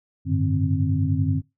sine tone cluster, 95.5 / 105.9 / 136.8 / 149.3 / 263.9 Hz, G2 / G#2 / C#3 / D3 / C4, -45 / +34 / -23 / +29 / +15 cents, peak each -23 / -27 / -32 / -24 / -26 dBFS, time 0.25-1.42 s, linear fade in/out 50 ms, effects noise-tail reverb RT60 0.2 s tail -20 dB re dry

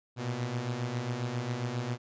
sawtooth beating tone pair, 116.54 / 123.94 Hz, A#2 / B2, 0 / +7 cents, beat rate 7.4 Hz, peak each -33 / -29 dBFS, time 0.16-1.98 s, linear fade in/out 50 ms, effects resampled to 16000 Hz

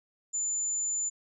sine tone, 7060 Hz, A8, 5 cents sharp, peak -28 dBFS, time 0.33-1.1 s, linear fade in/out 20 ms, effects none

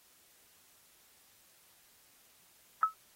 sine tone with exponential decay, 1295 Hz, E6, 31 cents flat, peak -19 dBFS, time 2.83-2.94 s, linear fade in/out 1 ms, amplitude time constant 23 ms, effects white hiss -64 dBFS RMS until 3.15 s + AAC 48 kbps

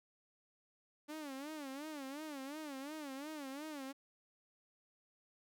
sawtooth tone with vibrato, 288.3 Hz, D4, 32 cents flat, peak -40 dBFS, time 1.08-3.93 s, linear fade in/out 20 ms, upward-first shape sine, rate 2.8 Hz, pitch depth 150 cents each way, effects none

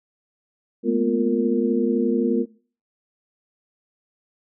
sine tone cluster, 215.2 / 230.8 / 246.8 / 350.4 / 461.5 Hz, A3 / A#3 / B3 / F4 / A#4, -38 / -17 / -1 / +6 / -17 cents, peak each -24 / -30 / -22 / -24 / -24 dBFS, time 0.83-2.46 s, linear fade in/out 50 ms, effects noise-tail reverb RT60 0.4 s tail -20 dB re dry

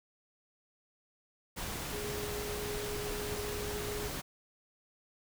sine tone in noise, 415.3 Hz, G#4, in tune, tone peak -39 dBFS, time 1.92-4.09 s, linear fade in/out 20 ms, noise pink, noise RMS -39 dBFS, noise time 1.56-4.22 s, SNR -3 dB, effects none

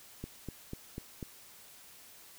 click train, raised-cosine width 3 ms, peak -26 dBFS, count 5, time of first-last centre 0.24-1.228 s, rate 4.05 Hz, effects white hiss -55 dBFS RMS until 2.38 s

